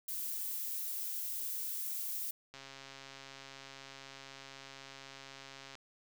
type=noise; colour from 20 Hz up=violet; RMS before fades=-39 dBFS; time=0.08-2.31 s; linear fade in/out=5 ms
type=click train; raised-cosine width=0.2 ms; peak=-32 dBFS; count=438; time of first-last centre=2.54-5.753 s; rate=136 Hz
effects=none